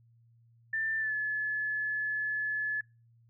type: tone with pitch glide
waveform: sine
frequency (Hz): 1780 to 1717.4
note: A6 to A6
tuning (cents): +20 to -42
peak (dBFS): -29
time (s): 0.73-2.81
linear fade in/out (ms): 5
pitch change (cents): -62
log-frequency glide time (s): 0.98-1.14
effects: noise-tail reverb RT60 0.3 s tail -26 dB re dry + added 116 Hz sine -60 dBFS peak until 3.29 s